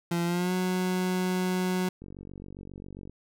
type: tone with pitch glide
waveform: 30% pulse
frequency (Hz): 171.3 to 183.59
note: F3 to F#3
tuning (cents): -33 to -13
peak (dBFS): -23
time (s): 0.11-1.89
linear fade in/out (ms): 5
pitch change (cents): +120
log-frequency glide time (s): 0.25-0.53
type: click train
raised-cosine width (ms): 3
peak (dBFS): -30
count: 52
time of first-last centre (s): 2.02-3.096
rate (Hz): 47.4
effects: none